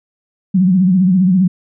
sine tone with vibrato, 185 Hz, F#3, in tune, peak -8 dBFS, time 0.54-1.48 s, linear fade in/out 10 ms, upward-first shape sine, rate 15 Hz, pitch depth 95 cents each way, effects none

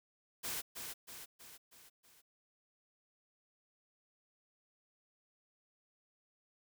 white noise with echo, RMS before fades -40 dBFS, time 0.43-0.62 s, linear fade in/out 20 ms, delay 320 ms, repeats 5, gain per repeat -5 dB, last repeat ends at 2.22 s, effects none

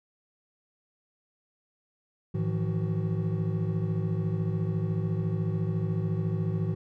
triangle tone cluster, 106.7 / 158.6 / 172.6 / 375.2 Hz, G#2 / D#3 / F3 / F#4, +47 / +33 / -20 / +24 cents, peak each -28 / -28 / -31 / -36 dBFS, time 2.34-6.75 s, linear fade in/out 10 ms, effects none

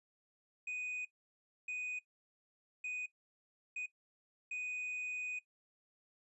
triangle tone bursts at uneven times, 2489 Hz, D#7, in tune, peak -37 dBFS, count 5, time 0.67-1.05 / 1.68-1.99 / 2.84-3.06 / 3.76-3.86 / 4.51-5.39 s, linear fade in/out 5 ms, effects noise-tail reverb RT60 0.1 s tail -17 dB re dry + resampled to 24000 Hz

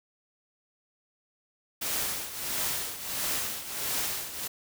white noise with tremolo, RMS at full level -29 dBFS, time 1.81-4.48 s, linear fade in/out 10 ms, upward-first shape triangle, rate 1.5 Hz, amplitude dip 75%, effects none

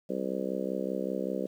harmonic tone, 65.2 Hz, C2, 5 cents flat, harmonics 3 / 4 / 5 / 6 / 7 / 8 / 9, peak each -36 / -38 / -38 / -38 / -38 / -36 / -40 dBFS, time 0.09-1.47 s, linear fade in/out 10 ms, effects 10-bit

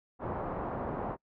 white low-pass noise, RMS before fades -36 dBFS, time 0.19-1.17 s, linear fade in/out 50 ms, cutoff 1000 Hz, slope 24 dB/octave, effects noise-tail reverb RT60 0.1 s tail -25 dB re dry

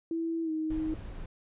sine tone with pitch glide, 329.6 to 314.5 Hz, E4 to D#4, 0 to +19 cents, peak -29 dBFS, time 0.11-0.94 s, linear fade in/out 2 ms, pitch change -81 cents, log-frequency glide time 0.43-0.51 s
brown noise, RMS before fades -40 dBFS, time 0.7-1.26 s, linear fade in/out 5 ms
effects resampled to 8000 Hz

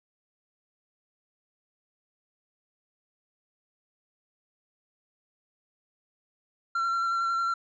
triangle tone with vibrato, 1362 Hz, F6, 44 cents flat, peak -23 dBFS, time 6.75-7.54 s, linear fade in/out 5 ms, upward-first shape square, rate 11 Hz, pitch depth 13 cents each way, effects resampled to 16000 Hz

